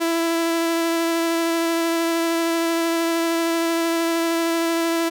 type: tone with vibrato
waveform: sawtooth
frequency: 332.6 Hz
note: E4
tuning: 16 cents sharp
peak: -15 dBFS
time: 0-5.1 s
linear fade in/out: 20 ms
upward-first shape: sine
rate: 13 Hz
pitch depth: 11 cents each way
effects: none